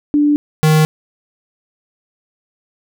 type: tone pair in turn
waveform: sine / square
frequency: 293.7 / 155.58 Hz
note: D4 / D#3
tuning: 0 / 0 cents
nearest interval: major seventh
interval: 1100 cents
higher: first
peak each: -9 dBFS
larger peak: neither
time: 0.14-0.36 / 0.63-0.85 s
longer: neither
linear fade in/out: 0 ms
effects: none